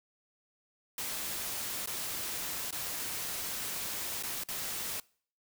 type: noise with dropouts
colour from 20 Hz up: white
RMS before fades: -37 dBFS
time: 0.98-5 s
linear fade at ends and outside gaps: 2 ms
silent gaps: 1.86-1.873 / 2.708-2.726 / 4.226-4.234 / 4.437-4.486 s
effects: noise-tail reverb RT60 0.5 s tail -24 dB re dry